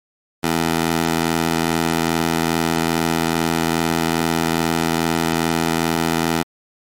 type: tone with high-pass filter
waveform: 15% pulse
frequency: 82.41 Hz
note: E2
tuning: in tune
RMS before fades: -19 dBFS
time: 0.43-6.43 s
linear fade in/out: 10 ms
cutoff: 220 Hz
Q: 0.56
effects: MP3 64 kbps